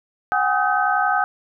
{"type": "tone cluster", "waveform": "sine", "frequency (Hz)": [741, 812, 1263, 1533], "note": ["F#5", "G#5", "D#6", "G6"], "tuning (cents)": [2, -39, 26, -39], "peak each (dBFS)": -22, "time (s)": [0.32, 1.24], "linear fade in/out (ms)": 0, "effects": []}